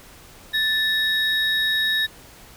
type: tone pair together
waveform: triangle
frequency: 1760 / 3779 Hz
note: A6 / A#7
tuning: 0 / +23 cents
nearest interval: octave + minor second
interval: 1323 cents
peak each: -20 dBFS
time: 0.53-2.07 s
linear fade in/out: 20 ms
effects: pink hiss -46 dBFS RMS until 2.56 s